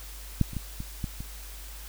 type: clicks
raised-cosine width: 5 ms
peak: -9 / -26 / -19 / -23 / -18 / -25 dBFS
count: 6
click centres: 0.413 / 0.533 / 0.567 / 0.804 / 1.042 / 1.205 s
effects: added 50 Hz sine -41 dBFS peak until 1.88 s + white hiss -46 dBFS RMS until 1.88 s